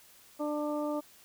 harmonic tone, 297.4 Hz, D4, 22 cents sharp, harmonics 1 / 2 / 3 / 4, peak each -33 / -34 / -41 / -42 dBFS, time 0.39-1.01 s, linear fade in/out 20 ms, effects white hiss -58 dBFS RMS until 1.24 s

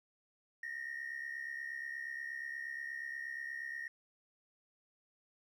triangle ring-modulated tone, 1858 Hz, A#6, 6 cents flat, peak -34 dBFS, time 0.63-3.88 s, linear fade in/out 2 ms, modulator 34.2 Hz, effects tanh soft clip ceiling -35 dBFS

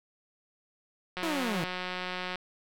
click train, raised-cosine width 0.3 ms, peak -19 dBFS, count 217, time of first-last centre 1.17-2.357 s, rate 182 Hz
sawtooth linear sweep, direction down, 342.3 to 154.7 Hz, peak -26 dBFS, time 1.23-1.64 s, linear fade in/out 0 ms
effects none

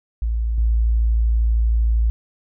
sine tone with level steps, 56.4 Hz, A1, 44 cents sharp, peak -18 / -14 dBFS, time 0.22-2.1 s, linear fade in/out 0 ms, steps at 0.58 s, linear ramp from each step 2 ms, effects none

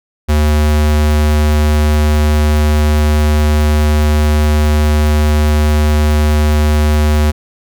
square tone, 75.4 Hz, D2, 46 cents sharp, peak -9 dBFS, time 0.28-7.32 s, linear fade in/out 20 ms, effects none

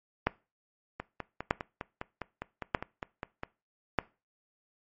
two click trains, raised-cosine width 0.5 ms, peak -20 / -9 dBFS, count 13 / 4, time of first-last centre 1-3.434 / 0.27-3.987 s, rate 4.93 / 0.807 Hz, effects noise-tail reverb RT60 0.3 s tail -21 dB re dry + MP3 32 kbps

